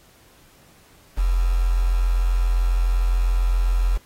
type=tone with quantisation; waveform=sine; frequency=43.65 Hz; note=F1; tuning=in tune; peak=-16 dBFS; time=1.17-3.98 s; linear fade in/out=20 ms; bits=6; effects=pink hiss -54 dBFS RMS until 4.05 s + AAC 48 kbps